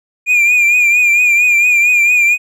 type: tone with vibrato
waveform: triangle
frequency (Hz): 2419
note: D#7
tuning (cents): -49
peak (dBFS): -6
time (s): 0.26-2.38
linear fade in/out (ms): 50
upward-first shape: triangle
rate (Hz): 4.4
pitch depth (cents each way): 62
effects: none